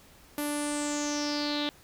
sawtooth tone with low-pass filter sweep, 293.7 Hz, D4, in tune, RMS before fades -31 dBFS, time 0.38-1.69 s, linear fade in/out 0 ms, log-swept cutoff 12000 to 3600 Hz, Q 7, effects pink hiss -56 dBFS RMS until 1.83 s

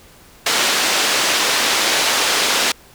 white band-pass noise, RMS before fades -17 dBFS, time 0.46-2.72 s, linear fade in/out 5 ms, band 300 to 5100 Hz, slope 12 dB/octave, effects pink hiss -46 dBFS RMS until 2.94 s

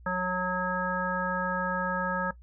harmonic tone, 182.7 Hz, F#3, 22 cents flat, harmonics 1 / 3 / 5 / 7 / 9, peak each -33 / -33 / -33 / -33 / -33 dBFS, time 0.06-2.31 s, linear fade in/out 5 ms, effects noise-tail reverb RT60 0.1 s tail -17 dB re dry + added 60 Hz sine -48 dBFS peak until 2.42 s

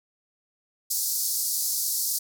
white band-pass noise, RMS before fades -27 dBFS, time 0.9-2.19 s, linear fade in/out 10 ms, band 4500 to 16000 Hz, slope 48 dB/octave, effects none

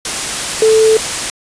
sine tone in noise, 440 Hz, A4, in tune, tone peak -6 dBFS, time 0.62-0.97 s, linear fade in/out 2 ms, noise white, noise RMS -18 dBFS, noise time 0.05-1.3 s, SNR +9 dB, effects resampled to 22050 Hz

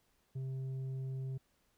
sine tone with tanh clipping, 132.3 Hz, C3, 20 cents sharp, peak -38 dBFS, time 0.35-1.38 s, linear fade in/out 10 ms, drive 5 dB, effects pink hiss -75 dBFS RMS until 1.77 s

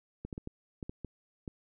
clicks, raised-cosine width 3 ms, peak -26 dBFS, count 8, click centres 0.25 / 0.328 / 0.379 / 0.474 / 0.828 / 0.895 / 1.047 / 1.478 s, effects none

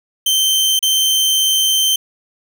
sawtooth tone with dropouts, 3111 Hz, G7, 14 cents flat, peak -9 dBFS, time 0.26-1.96 s, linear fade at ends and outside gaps 5 ms, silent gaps 0.792-0.826 s, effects none

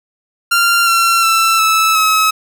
sawtooth tone with pitch steps, 1386 / 1359.8 / 1334.2 / 1309 / 1284.3 Hz, F6 / F6 / E6 / E6 / E6, -14 / -47 / +20 / -13 / -46 cents, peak -6 dBFS, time 0.51-2.31 s, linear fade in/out 10 ms, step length 360 ms, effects none

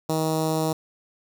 10% pulse tone with notch filter, 158.4 Hz, D#3, 31 cents sharp, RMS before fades -24 dBFS, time 0.09-0.73 s, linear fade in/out 5 ms, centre 2200 Hz, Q 0.66, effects 9-bit

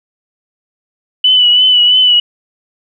sine tone with vibrato, 2977 Hz, F#7, 10 cents sharp, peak -5 dBFS, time 1.24-2.2 s, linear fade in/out 5 ms, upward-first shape triangle, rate 3 Hz, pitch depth 43 cents each way, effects none

